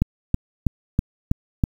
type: click train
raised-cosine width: 5 ms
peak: -5 dBFS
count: 6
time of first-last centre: 0.02-1.638 s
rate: 3.09 Hz
effects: 7-bit